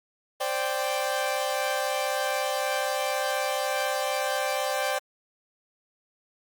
sawtooth chord, C suspended second, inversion none, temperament equal, 523.3 / 587.3 / 784 Hz, C5 / D5 / G5, 0 / 0 / 0 cents, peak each -27 / -26 / -26 dBFS, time 0.4-4.99 s, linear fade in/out 10 ms, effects Opus 32 kbps

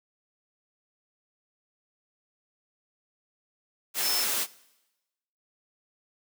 sine tone in noise, 5274 Hz, E8, in tune, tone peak -28 dBFS, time 4.01-4.26 s, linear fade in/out 50 ms, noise white, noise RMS -28 dBFS, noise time 3.94-4.47 s, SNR -3 dB, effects noise-tail reverb RT60 1.0 s tail -21 dB re dry + high-pass 300 Hz 12 dB/octave

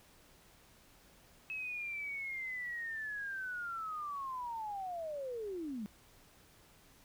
sine linear sweep, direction down, 2586 to 196 Hz, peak -38 dBFS, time 1.5-5.86 s, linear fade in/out 0 ms, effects pink hiss -63 dBFS RMS until 7.04 s

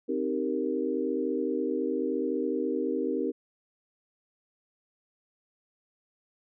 sine chord, C minor seventh, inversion none, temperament equal, 261.6 / 311.1 / 392 / 466.2 Hz, C4 / Eb4 / G4 / Bb4, 0 / 0 / 0 / 0 cents, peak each -32 dBFS, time 0.08-3.32 s, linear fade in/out 20 ms, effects none

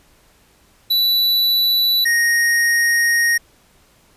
square tone pair in turn, 3957 / 1867.5 Hz, B7 / A#6, +3 / +3 cents, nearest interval octave + minor second, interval 1300 cents, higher first, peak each -14 dBFS, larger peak neither, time 0.9-2.05 / 2.05-3.38 s, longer second, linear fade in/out 10 ms, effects pink hiss -54 dBFS RMS until 4.16 s + resampled to 32000 Hz

